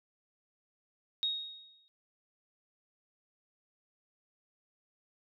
sine tone with exponential decay, 3751 Hz, A#7, 10 cents sharp, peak -27 dBFS, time 1.23-1.88 s, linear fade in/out 0 ms, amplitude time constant 140 ms, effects none

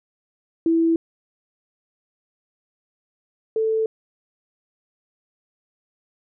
sine tone pair in turn, 329.6 / 442 Hz, E4 / A4, 0 / +8 cents, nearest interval perfect fourth, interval 508 cents, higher second, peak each -15 / -18 dBFS, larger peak first, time 0.66-0.96 / 3.56-3.86 s, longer neither, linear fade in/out 2 ms, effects none

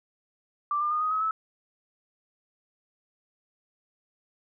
sine tone with pitch steps, 1174.7 / 1199.4 / 1224.6 / 1250.3 / 1276.6 / 1303.4 Hz, D6 / D6 / D#6 / D#6 / D#6 / E6, 0 / +36 / -28 / +8 / +44 / -20 cents, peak -24 dBFS, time 0.71-1.31 s, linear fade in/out 2 ms, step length 100 ms, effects none

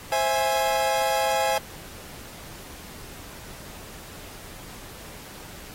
40% pulse chord, C augmented, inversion none, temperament equal with one note detuned, 528.1 / 659.3 / 830.6 Hz, C5 / E5 / G#5, +16 / 0 / 0 cents, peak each -26 / -26 / -23 dBFS, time 0.12-1.58 s, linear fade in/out 2 ms, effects pink hiss -43 dBFS RMS until 5.74 s + AAC 48 kbps

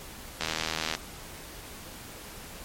click train, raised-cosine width 0.2 ms, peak -11 dBFS, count 44, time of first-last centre 0.41-0.95 s, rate 79.6 Hz, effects pink hiss -44 dBFS RMS until 2.64 s + MP3 64 kbps

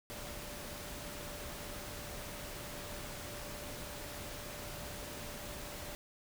sine tone in noise, 587.3 Hz, D5, in tune, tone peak -52 dBFS, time 0.1-5.95 s, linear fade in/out 0 ms, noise pink, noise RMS -45 dBFS, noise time 0.1-5.95 s, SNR -10 dB, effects none

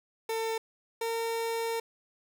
30% pulse tone pair in turn, 449.1 / 457.5 Hz, A4 / A#4, +35 / -32 cents, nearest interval unison, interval 33 cents, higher second, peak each -27 dBFS, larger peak neither, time 0.29-0.58 / 1.01-1.8 s, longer second, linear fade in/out 5 ms, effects none

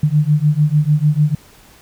sine beating tone pair, 146.83 / 153.53 Hz, D3 / D#3, 0 / -23 cents, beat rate 6.7 Hz, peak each -14 dBFS, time 0.03-1.35 s, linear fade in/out 5 ms, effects pink hiss -46 dBFS RMS until 1.81 s

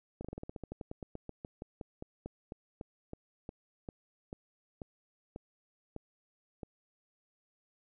slowing click train, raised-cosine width 2 ms, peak -28 dBFS, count 30, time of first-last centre 0.21-6.632 s, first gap 36 ms, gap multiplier 1.11, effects none

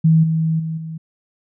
sine tone with level steps, 160.8 Hz, E3, 43 cents flat, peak -9 / -15 / -21 / -26 dBFS, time 0.04-0.98 s, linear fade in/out 10 ms, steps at 0.23 / 0.59 / 0.77 s, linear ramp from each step 10 ms, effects none

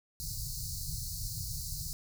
pink band-stop noise, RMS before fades -38 dBFS, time 0.2-1.93 s, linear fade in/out 0 ms, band 160 to 4200 Hz, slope 96 dB/octave, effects none

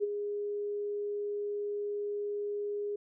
sine tone with ADSR envelope, 411.4 Hz, G#4, 16 cents flat, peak -25 dBFS, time 0-2.96 s, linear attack 35 ms, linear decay 22 ms, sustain -7 dB, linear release 6 ms, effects none

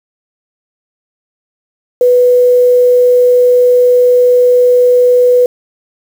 sine tone with quantisation, 493.9 Hz, B4, in tune, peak -4 dBFS, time 2.01-5.46 s, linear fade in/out 2 ms, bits 5, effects none

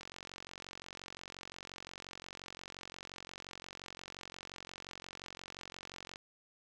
click train, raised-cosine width 0.2 ms, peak -28 dBFS, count 282, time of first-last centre 0.01-6.159 s, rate 45.7 Hz, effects none

